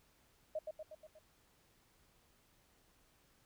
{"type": "tone with echo", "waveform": "sine", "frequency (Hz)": 622.3, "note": "D#5", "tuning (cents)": 0, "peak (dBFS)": -36, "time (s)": [0.55, 0.59], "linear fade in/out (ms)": 5, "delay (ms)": 120, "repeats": 5, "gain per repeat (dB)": -4, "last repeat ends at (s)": 1.19, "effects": ["pink hiss -71 dBFS RMS until 3.45 s"]}